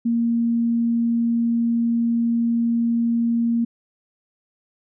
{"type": "tone", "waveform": "sine", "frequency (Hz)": 233.1, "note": "A#3", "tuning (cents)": 0, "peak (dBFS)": -17, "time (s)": [0.05, 3.65], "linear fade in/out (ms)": 10, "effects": []}